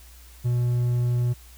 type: tone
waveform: triangle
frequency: 121.7 Hz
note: B2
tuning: 25 cents flat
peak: -18 dBFS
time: 0.44-1.34 s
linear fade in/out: 20 ms
effects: added 60 Hz sine -46 dBFS peak until 1.57 s + white hiss -52 dBFS RMS until 1.57 s